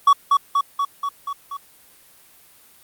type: tone with echo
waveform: triangle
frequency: 1127 Hz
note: C#6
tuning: 28 cents sharp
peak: -7 dBFS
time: 0.07-0.13 s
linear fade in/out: 5 ms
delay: 240 ms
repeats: 6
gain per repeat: -3 dB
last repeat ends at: 1.57 s
effects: white hiss -51 dBFS RMS until 2.83 s + Opus 32 kbps